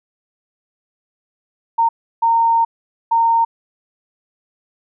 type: tone bursts at uneven times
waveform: sine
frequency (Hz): 919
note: A#5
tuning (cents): -25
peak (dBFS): -11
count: 3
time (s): 1.78-1.89 / 2.22-2.65 / 3.11-3.45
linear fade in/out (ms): 10
effects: none